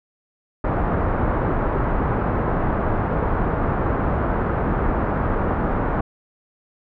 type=low-pass noise; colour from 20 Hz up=pink; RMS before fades=-21 dBFS; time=0.64-6.01 s; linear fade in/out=5 ms; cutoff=1400 Hz; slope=24 dB/octave; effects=none